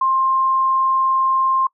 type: tone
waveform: sine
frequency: 1057 Hz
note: C6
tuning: 17 cents sharp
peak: -14 dBFS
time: 0.01-1.67 s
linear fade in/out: 5 ms
effects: noise-tail reverb RT60 0.1 s tail -24 dB re dry